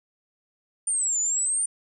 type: exponential two-way sweep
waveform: sine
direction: down then up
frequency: 9100 to 6920 to 9100 Hz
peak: -22 dBFS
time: 0.87-1.66 s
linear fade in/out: 5 ms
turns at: 1.2 s
effects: none